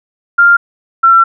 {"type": "tone pair in turn", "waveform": "sine", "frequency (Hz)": [1396.9, 1352.4], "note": ["F6", "E6"], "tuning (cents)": [0, 44], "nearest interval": "minor second", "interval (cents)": 56, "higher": "first", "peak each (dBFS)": -3, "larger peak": "neither", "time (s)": [[0.38, 0.57], [1.03, 1.24]], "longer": "second", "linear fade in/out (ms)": 10, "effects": []}